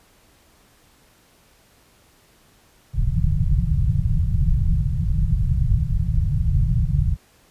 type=low-pass noise; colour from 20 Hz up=pink; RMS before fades=-19 dBFS; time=2.93-7.17 s; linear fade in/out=50 ms; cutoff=170 Hz; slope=96 dB/octave; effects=pink hiss -56 dBFS RMS until 7.5 s + resampled to 32000 Hz